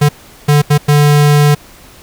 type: tone bursts at uneven times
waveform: square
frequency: 146.83 Hz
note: D3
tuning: in tune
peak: -6 dBFS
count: 4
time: 0.01-0.09 / 0.48-0.62 / 0.7-0.78 / 0.88-1.55 s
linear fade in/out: 10 ms
effects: pink hiss -39 dBFS RMS until 2.02 s